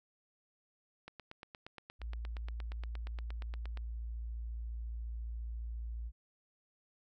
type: click train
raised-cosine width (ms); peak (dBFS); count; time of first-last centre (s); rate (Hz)
0.3; -31; 24; 1.08-3.773; 8.54
type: tone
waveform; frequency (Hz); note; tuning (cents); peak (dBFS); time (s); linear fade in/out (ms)
sine; 57.2; A#1; -32; -38; 1.99-6.12; 50
effects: none